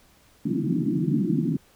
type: band-pass noise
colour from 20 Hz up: pink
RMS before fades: -24 dBFS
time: 0.45-1.57 s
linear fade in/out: 5 ms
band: 140 to 340 Hz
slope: 96 dB/octave
effects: pink hiss -58 dBFS RMS until 1.75 s